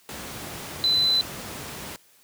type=tone in noise; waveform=sine; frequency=4019 Hz; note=B7; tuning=30 cents sharp; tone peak=-18 dBFS; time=0.84-1.21 s; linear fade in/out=0 ms; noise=pink; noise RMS=-36 dBFS; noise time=0.09-1.96 s; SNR=+15 dB; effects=white hiss -58 dBFS RMS until 2.23 s + high-pass 80 Hz 12 dB/octave